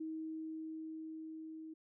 sine tone with level ramp, 317.6 Hz, D#4, 36 cents sharp, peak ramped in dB -39 to -46 dBFS, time 0-1.74 s, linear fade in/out 10 ms, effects none

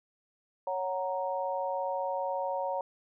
sine chord, F# major, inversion second, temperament equal, 554.4 / 740 / 932.3 Hz, C#5 / F#5 / A#5, 0 / 0 / 0 cents, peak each -33 / -36 / -34 dBFS, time 0.67-2.81 s, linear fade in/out 2 ms, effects none

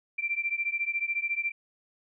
sine beating tone pair, 2349 / 2363 Hz, D7 / D7, 0 / +10 cents, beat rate 14 Hz, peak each -30 / -31 dBFS, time 0.18-1.52 s, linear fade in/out 10 ms, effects none

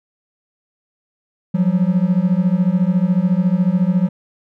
triangle beating tone pair, 174.61 / 188.61 Hz, F3 / F#3, 0 / +33 cents, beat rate 14 Hz, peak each -14 dBFS, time 1.54-4.09 s, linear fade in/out 10 ms, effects none

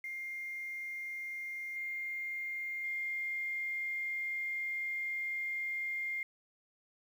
sine tone with level steps, 2114 Hz, C7, 17 cents sharp, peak -38 / -36 / -34 dBFS, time 0.04-6.23 s, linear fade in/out 2 ms, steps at 1.76 / 2.84 s, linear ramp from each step 2 ms, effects 10-bit

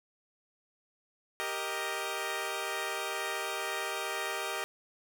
10% pulse chord, Eb major, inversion first, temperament equal, 392 / 466.2 / 622.3 Hz, G4 / Bb4 / Eb5, 0 / 0 / 0 cents, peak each -29 / -30 / -29 dBFS, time 1.4-4.64 s, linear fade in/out 0 ms, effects none

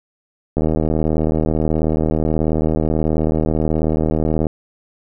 click train, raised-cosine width 2 ms, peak -5 dBFS, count 307, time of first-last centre 0.57-4.468 s, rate 78.5 Hz, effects none

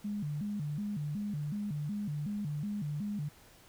sine tone with vibrato, 174.61 Hz, F3, in tune, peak -33 dBFS, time 0.04-3.29 s, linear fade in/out 10 ms, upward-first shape square, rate 2.7 Hz, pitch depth 290 cents each way, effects added 109 Hz sine -67 dBFS peak until 3.68 s + pink hiss -59 dBFS RMS until 3.68 s

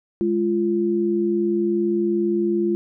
sine tone pair together, 207.7 / 345.1 Hz, G#3 / F4, 0 / -21 cents, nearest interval major sixth, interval 879 cents, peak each -23 / -19 dBFS, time 0.21-2.75 s, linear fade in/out 0 ms, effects none

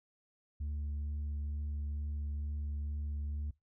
sine tone with vibrato, 73.42 Hz, D2, in tune, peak -32 dBFS, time 0.6-3.51 s, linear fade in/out 10 ms, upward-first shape triangle, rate 2.2 Hz, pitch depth 14 cents each way, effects noise-tail reverb RT60 0.2 s tail -23 dB re dry + tanh soft clip ceiling -34 dBFS

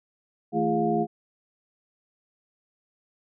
sine tone cluster, 161.6 / 221 / 339.6 / 412.9 / 708 Hz, E3 / A3 / F4 / G#4 / F5, -34 / +8 / -48 / -10 / +23 cents, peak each -32 / -27 / -28 / -28 / -26 dBFS, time 0.52-1.07 s, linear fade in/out 50 ms, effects none

